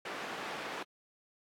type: band-pass noise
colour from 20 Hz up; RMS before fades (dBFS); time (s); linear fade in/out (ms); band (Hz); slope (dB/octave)
white; -41; 0.05-0.83; 5; 240 to 1900; 12
effects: AAC 64 kbps